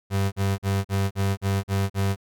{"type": "tone bursts", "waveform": "35% pulse", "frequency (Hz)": 98, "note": "G2", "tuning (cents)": 0, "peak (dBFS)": -19, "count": 8, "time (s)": [0.1, 2.161], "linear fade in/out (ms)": 50, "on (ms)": 220, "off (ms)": 43, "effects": []}